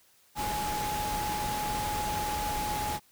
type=tone in noise; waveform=sine; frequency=839 Hz; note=G#5; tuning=17 cents sharp; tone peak=-31 dBFS; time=0.35-3 s; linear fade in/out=50 ms; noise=pink; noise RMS=-35 dBFS; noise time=0.35-3 s; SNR=+1 dB; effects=white hiss -63 dBFS RMS until 3.11 s